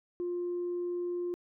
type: tone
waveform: sine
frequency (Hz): 352.1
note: F4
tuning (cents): +14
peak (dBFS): -30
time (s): 0.2-1.34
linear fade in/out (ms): 0
effects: tanh soft clip ceiling -28 dBFS